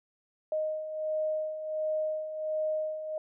sine beating tone pair, 620 / 621.4 Hz, D#5 / D#5, -6 / -2 cents, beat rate 1.4 Hz, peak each -37 / -30 dBFS, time 0.52-3.18 s, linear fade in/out 2 ms, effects none

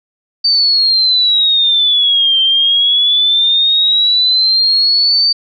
sine exponential two-way sweep, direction down then up, 4615 to 3136 to 4615 Hz, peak -8 dBFS, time 0.44-5.33 s, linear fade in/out 10 ms, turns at 2.4 s, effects none

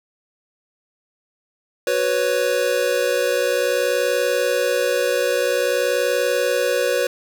square chord, F# suspended fourth, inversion none, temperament equal, 370 / 493.9 / 554.4 Hz, F#4 / B4 / C#5, 0 / 0 / 0 cents, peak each -27 / -21 / -22 dBFS, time 1.87-7.07 s, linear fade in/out 2 ms, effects none

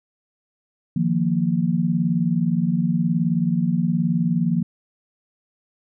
sine chord, Eb suspended second, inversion none, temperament equal, 155.56 / 174.61 / 233.1 Hz, Eb3 / F3 / Bb3, 0 / 0 / 0 cents, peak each -24 / -20 / -23 dBFS, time 0.96-4.63 s, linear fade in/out 5 ms, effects none

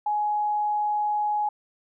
sine tone, 838 Hz, G#5, 15 cents sharp, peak -22 dBFS, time 0.06-1.49 s, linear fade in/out 5 ms, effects none

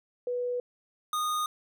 sine / square tone pair in turn, 491.1 / 1231.8 Hz, B4 / D#6, -10 / -18 cents, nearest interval octave + major third, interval 1592 cents, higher second, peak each -28 dBFS, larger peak neither, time 0.27-0.6 / 1.13-1.46 s, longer neither, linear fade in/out 2 ms, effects none

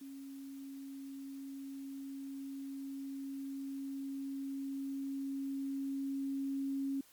sine tone with level ramp, 273.4 Hz, C#4, 24 cents flat, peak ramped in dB -45 to -33 dBFS, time 0.01-7.01 s, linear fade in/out 5 ms, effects white hiss -63 dBFS RMS until 7.12 s + MP3 96 kbps

